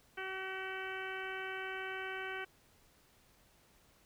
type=harmonic tone; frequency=380 Hz; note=F#4; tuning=46 cents sharp; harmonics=1 / 2 / 3 / 4 / 5 / 6 / 7 / 8; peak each=-45 / -48 / -50 / -43 / -49 / -48 / -52 / -52 dBFS; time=0.17-2.45 s; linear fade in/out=10 ms; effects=pink hiss -67 dBFS RMS until 4.05 s